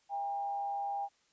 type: tone with frequency modulation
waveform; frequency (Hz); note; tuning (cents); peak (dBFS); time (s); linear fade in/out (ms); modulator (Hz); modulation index
sine; 803; G5; +41; -33; 0.09-1.09; 50; 146; 0.3
effects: white hiss -71 dBFS RMS until 1.32 s + resampled to 16000 Hz